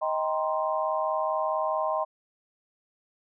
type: chord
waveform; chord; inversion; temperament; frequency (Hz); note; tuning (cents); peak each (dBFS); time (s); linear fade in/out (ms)
sine; C minor seventh; first; just; 627.9 / 784.9 / 941.9 / 1046.5; Eb5 / G5 / Bb5 / C6; +16 / +2 / +18 / 0; -28 / -32 / -33 / -30; 0.01-2.05; 20
effects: none